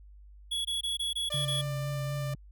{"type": "tone bursts", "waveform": "square", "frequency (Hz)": 3367, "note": "G#7", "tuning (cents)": 23, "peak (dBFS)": -30, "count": 7, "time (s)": [0.51, 1.616], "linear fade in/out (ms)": 10, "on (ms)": 140, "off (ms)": 21}
{"type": "tone", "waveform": "sawtooth", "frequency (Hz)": 594, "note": "D5", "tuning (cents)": 20, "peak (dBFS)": -34, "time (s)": [1.3, 2.34], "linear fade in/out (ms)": 5}
{"type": "tone with vibrato", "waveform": "sine", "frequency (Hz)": 137.9, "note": "C#3", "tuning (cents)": -9, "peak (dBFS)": -31, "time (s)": [1.34, 2.35], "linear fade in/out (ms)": 2, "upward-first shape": "triangle", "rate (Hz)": 4, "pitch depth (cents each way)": 36}
{"effects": ["added 50 Hz sine -49 dBFS peak until 2.51 s"]}